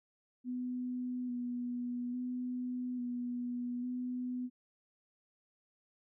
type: tone with vibrato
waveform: sine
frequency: 246.9 Hz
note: B3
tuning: in tune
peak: -35 dBFS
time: 0.44-4.5 s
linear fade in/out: 50 ms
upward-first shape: square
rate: 0.59 Hz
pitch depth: 18 cents each way
effects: none